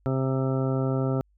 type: harmonic tone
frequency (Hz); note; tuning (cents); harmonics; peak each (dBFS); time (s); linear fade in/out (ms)
132.4; C3; +21; 1 / 2 / 3 / 4 / 5 / 6 / 7 / 9 / 10; -25 / -29 / -31 / -33 / -36 / -44 / -44 / -46 / -39; 0.06-1.21; 0
effects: added 50 Hz sine -61 dBFS peak until 1.37 s